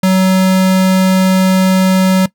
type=tone; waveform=square; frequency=187.8 Hz; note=F#3; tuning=26 cents sharp; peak=-8 dBFS; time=0.03-2.26 s; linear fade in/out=5 ms; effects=noise-tail reverb RT60 0.1 s tail -19 dB re dry